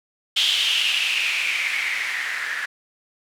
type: noise with low-pass filter sweep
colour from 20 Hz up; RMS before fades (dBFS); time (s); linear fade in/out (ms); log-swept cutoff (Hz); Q
violet; -23; 0.36-2.66; 10; 3300 to 1700; 6.2
effects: none